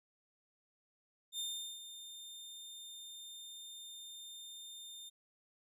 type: tone with ADSR envelope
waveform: sawtooth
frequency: 3619 Hz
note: A7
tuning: 48 cents sharp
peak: -34 dBFS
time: 1.32-5.1 s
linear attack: 68 ms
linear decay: 400 ms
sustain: -11 dB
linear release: 18 ms
effects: resampled to 32000 Hz